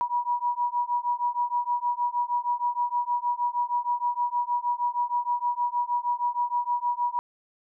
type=beating tone pair; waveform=sine; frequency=964 / 970.4 Hz; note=B5 / B5; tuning=-42 / -31 cents; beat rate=6.4 Hz; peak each=-27 dBFS; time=0.01-7.19 s; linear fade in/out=0 ms; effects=none